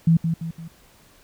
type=tone with echo; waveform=sine; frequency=164.81 Hz; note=E3; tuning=in tune; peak=-12 dBFS; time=0.07-0.17 s; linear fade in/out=5 ms; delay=170 ms; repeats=3; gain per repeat=-7 dB; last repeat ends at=0.68 s; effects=pink hiss -54 dBFS RMS until 1.23 s